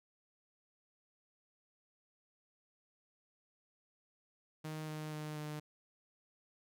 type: tone with pitch steps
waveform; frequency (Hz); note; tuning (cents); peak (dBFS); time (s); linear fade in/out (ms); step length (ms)
sawtooth; 155.56 / 154.04 / 152.53 / 151.04; D#3 / D#3 / D#3 / D3; 0 / -17 / -34 / +49; -37; 4.64-5.6; 10; 240
effects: none